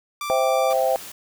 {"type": "tone", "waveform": "sawtooth", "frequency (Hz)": 1174.7, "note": "D6", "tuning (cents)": 0, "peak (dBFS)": -23, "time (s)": [0.21, 0.73], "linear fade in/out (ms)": 2}
{"type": "chord", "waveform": "sine", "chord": "C major", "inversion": "none", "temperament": "equal", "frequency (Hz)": [523.3, 659.3, 784], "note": ["C5", "E5", "G5"], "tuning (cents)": [0, 0, 0], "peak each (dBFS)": [-21, -22, -23], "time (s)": [0.3, 0.96], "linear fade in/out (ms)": 0}
{"type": "noise", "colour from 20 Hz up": "white", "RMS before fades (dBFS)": -38, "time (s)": [0.7, 1.12], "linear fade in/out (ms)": 5}
{"effects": []}